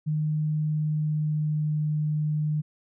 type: tone with pitch glide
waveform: sine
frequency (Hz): 153.2 to 151.88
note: D#3 to D#3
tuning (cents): -27 to -41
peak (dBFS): -23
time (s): 0.06-2.62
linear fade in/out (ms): 20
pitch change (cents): -14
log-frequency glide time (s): 0.67-1.82
effects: none